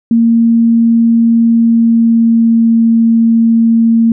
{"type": "tone with pitch glide", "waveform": "sine", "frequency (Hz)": [230.5, 228.5], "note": ["A#3", "A#3"], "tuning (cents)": [-19, -34], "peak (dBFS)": -5, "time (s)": [0.11, 4.12], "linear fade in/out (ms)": 2, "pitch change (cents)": -15, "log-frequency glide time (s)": [1.47, 2.78], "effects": []}